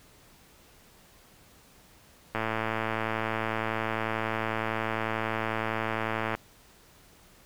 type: click train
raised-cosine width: 0.5 ms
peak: -14 dBFS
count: 445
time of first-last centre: 2.35-6.35 s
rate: 111 Hz
effects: pink hiss -57 dBFS RMS until 7.45 s